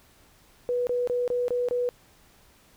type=tone bursts; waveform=sine; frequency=490 Hz; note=B4; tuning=14 cents flat; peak=-23 dBFS; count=6; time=0.69-1.89 s; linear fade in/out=0 ms; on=180 ms; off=24 ms; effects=pink hiss -58 dBFS RMS until 2.76 s